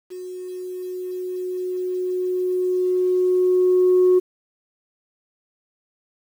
sine tone with level ramp, 365.6 Hz, F#4, 21 cents flat, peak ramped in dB -31 to -10 dBFS, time 0.1-4.2 s, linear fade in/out 20 ms, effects tanh soft clip ceiling -9 dBFS + 8-bit

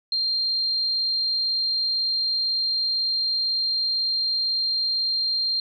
sine tone, 4186 Hz, C8, in tune, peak -21 dBFS, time 0.12-5.6 s, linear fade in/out 2 ms, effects none

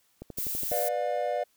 click train, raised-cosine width 2 ms, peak -26 dBFS, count 7, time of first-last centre 0.22-0.716 s, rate 12.1 Hz
violet noise, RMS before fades -32 dBFS, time 0.37-0.89 s, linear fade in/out 10 ms
triangle chord, B diminished, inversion none, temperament just, 493.9 / 592.7 / 711.2 Hz, B4 / D5 / F5, 0 / +16 / +31 cents, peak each -31 / -28 / -29 dBFS, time 0.71-1.44 s, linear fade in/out 10 ms
effects white hiss -68 dBFS RMS until 1.56 s

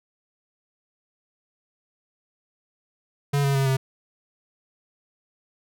square tone with pitch steps, 142.1 / 139.01 / 136 / 133.04 Hz, C#3 / C#3 / C#3 / C3, +43 / +5 / -33 / +29 cents, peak -20 dBFS, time 3.33-3.77 s, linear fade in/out 10 ms, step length 110 ms, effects none

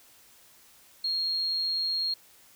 sine tone, 4256 Hz, C8, 29 cents sharp, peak -26 dBFS, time 1.04-2.14 s, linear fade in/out 5 ms, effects white hiss -57 dBFS RMS until 2.55 s

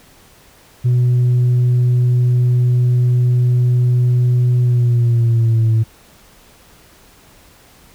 sine tone with pitch glide, 123.47 to 111.92 Hz, B2 to A2, 0 to +30 cents, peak -8 dBFS, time 0.84-5.84 s, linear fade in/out 20 ms, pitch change -170 cents, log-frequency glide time 4.61-5.71 s, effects tanh soft clip ceiling -9 dBFS + pink hiss -47 dBFS RMS until 7.94 s

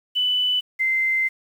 sine tone pair in turn, 2989 / 2077 Hz, F#7 / C7, +17 / -13 cents, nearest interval tritone, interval 630 cents, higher first, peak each -18 dBFS, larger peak neither, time 0.15-0.61 / 0.79-1.29 s, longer second, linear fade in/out 20 ms, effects 8-bit

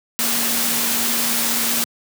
sine tone in noise, 233.1 Hz, A#3, in tune, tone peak -29 dBFS, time 0.19-1.84 s, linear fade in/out 0 ms, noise white, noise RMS -20 dBFS, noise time 0.19-1.84 s, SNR -12 dB, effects high-pass 150 Hz 12 dB/octave

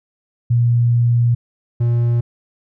sine / triangle tone pair in turn, 119.2 / 118.77 Hz, A#2 / A#2, +39 / +33 cents, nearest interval unison, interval 6 cents, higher first, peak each -11 dBFS, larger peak neither, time 0.5-1.35 / 1.8-2.21 s, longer first, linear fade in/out 10 ms, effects none

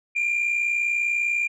sine tone pair together, 2345 / 2405 Hz, D7 / D7, -3 / +41 cents, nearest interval unison, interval 44 cents, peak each -25 / -20 dBFS, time 0.15-1.48 s, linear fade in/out 20 ms, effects tanh soft clip ceiling -18 dBFS

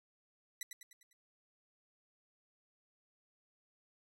10% pulse tone with echo, 1975.5 Hz, B6, in tune, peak -30 dBFS, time 0.61-0.63 s, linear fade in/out 2 ms, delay 100 ms, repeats 5, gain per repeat -6 dB, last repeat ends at 1.13 s, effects none

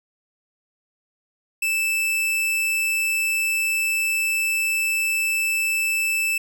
45% pulse tone, 2637 Hz, E7, in tune, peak -20 dBFS, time 1.62-6.38 s, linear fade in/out 5 ms, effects none

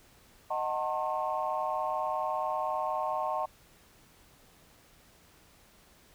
sine chord, D# diminished seventh, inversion none, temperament just, 622.3 / 746.7 / 896 / 1075.3 Hz, D#5 / F#5 / A5 / C6, 0 / +16 / +31 / +47 cents, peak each -34 dBFS, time 0.5-3.46 s, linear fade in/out 10 ms, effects tanh soft clip ceiling -20 dBFS + pink hiss -60 dBFS RMS until 6.14 s

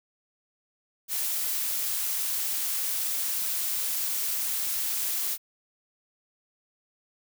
blue noise, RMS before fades -29 dBFS, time 1.08-5.38 s, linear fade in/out 50 ms, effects none

